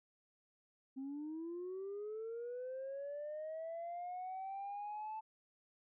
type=linear sweep; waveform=sine; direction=up; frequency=261.4 to 880 Hz; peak=-40 dBFS; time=0.96-5.21 s; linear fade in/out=20 ms; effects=tanh soft clip ceiling -39 dBFS